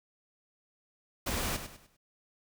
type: noise with echo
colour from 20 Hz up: pink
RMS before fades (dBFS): -33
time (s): 1.26-1.57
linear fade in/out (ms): 10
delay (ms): 100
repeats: 4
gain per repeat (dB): -9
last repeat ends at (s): 1.97
effects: none